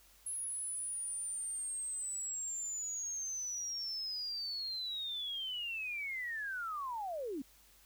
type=linear sweep; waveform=sine; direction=down; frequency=10630 to 246.9 Hz; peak=-37 dBFS; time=0.26-7.42 s; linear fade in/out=5 ms; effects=added 50 Hz sine -68 dBFS peak until 7.85 s + white hiss -64 dBFS RMS until 7.85 s